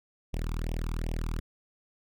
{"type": "tone with flanger", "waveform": "sawtooth", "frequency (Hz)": 40.12, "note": "E1", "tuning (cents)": -46, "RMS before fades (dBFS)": -32, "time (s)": [0.33, 1.4], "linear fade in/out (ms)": 10, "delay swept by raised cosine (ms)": [0.34, 0.85], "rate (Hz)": 2.6, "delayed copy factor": 0.95, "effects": []}